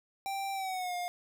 square tone with pitch glide, 784 to 710.7 Hz, G5 to F5, 0 to +30 cents, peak -34 dBFS, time 0.26-1.08 s, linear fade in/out 0 ms, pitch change -170 cents, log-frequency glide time 0.53-0.95 s, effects none

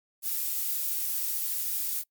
violet noise, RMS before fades -30 dBFS, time 0.22-2.04 s, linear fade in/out 50 ms, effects noise-tail reverb RT60 0.1 s tail -22 dB re dry + Opus 48 kbps

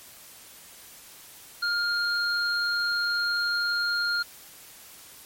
sine tone pair together, 1412 / 4231 Hz, F6 / C8, +19 / +19 cents, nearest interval octave + perfect fifth, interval 1900 cents, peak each -25 / -28 dBFS, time 1.62-4.23 s, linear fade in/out 10 ms, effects white hiss -48 dBFS RMS until 5.25 s + MP3 64 kbps

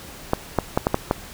clicks, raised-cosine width 1 ms, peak -3 dBFS, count 6, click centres 0.334 / 0.587 / 0.775 / 0.869 / 0.944 / 1.111 s, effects pink hiss -40 dBFS RMS until 1.33 s

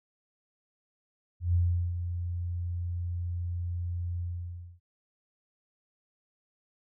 sine tone with ADSR envelope, 87.31 Hz, F2, in tune, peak -21 dBFS, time 1.4-4.8 s, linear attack 140 ms, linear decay 390 ms, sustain -9 dB, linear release 600 ms, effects none

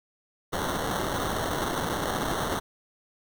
white noise with sample-and-hold, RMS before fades -29 dBFS, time 0.52-2.6 s, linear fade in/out 20 ms, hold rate 2450 Hz, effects none

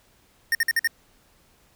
square tone bursts, 1836 Hz, A#6, 27 cents flat, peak -19 dBFS, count 5, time 0.52-0.874 s, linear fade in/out 2 ms, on 30 ms, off 51 ms, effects pink hiss -60 dBFS RMS until 1.75 s

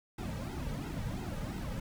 brown noise with flanger, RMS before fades -38 dBFS, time 0.18-1.8 s, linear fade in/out 5 ms, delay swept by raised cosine 1.7 to 2.9 ms, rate 2.9 Hz, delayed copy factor -0.9, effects none

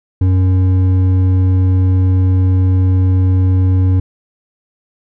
sine tone with hard clipping, 92.9 Hz, F#2, 7 cents sharp, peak -10 dBFS, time 0.21-4 s, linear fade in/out 5 ms, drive 7 dB, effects none

